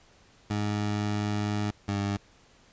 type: tone pair in turn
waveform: 20% pulse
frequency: 104.2 / 100.65 Hz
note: G#2 / G2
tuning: +6 / +46 cents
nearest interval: minor second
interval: 60 cents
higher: first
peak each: -22 dBFS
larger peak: neither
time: 0.5-1.71 / 1.88-2.17 s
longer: first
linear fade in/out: 5 ms
effects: pink hiss -59 dBFS RMS until 2.72 s + resampled to 16000 Hz